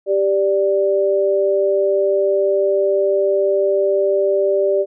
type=tone pair together; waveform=sine; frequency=393 / 587 Hz; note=G4 / D5; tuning=+4 / -1 cents; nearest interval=perfect fifth; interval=695 cents; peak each=-16 dBFS; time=0.06-4.86 s; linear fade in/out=50 ms; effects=none